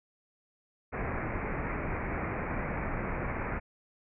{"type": "low-pass noise", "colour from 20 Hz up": "pink", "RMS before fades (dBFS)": -34, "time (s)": [0.92, 3.6], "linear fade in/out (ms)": 20, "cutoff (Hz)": 2400, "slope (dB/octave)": 96, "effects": []}